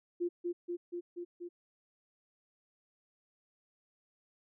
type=tone with echo; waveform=sine; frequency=349.2 Hz; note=F4; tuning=in tune; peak=-30 dBFS; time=0.2-0.29 s; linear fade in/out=20 ms; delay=240 ms; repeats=5; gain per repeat=-2 dB; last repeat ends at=1.49 s; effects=none